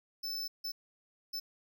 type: tone bursts at uneven times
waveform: square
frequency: 5274 Hz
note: E8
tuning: in tune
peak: -36 dBFS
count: 3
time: 0.23-0.48 / 0.64-0.72 / 1.33-1.4 s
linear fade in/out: 10 ms
effects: none